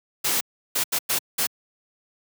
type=noise bursts at uneven times; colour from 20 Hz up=white; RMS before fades=-23 dBFS; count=5; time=0.24-0.41 / 0.75-0.84 / 0.92-0.99 / 1.09-1.19 / 1.38-1.47 s; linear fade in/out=10 ms; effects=high-pass 150 Hz 12 dB/octave